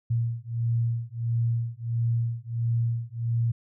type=beating tone pair; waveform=sine; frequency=115.9 / 117.4 Hz; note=A#2 / A#2; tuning=-10 / +13 cents; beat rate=1.5 Hz; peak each=-27 dBFS; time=0.1-3.52 s; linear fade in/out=10 ms; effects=none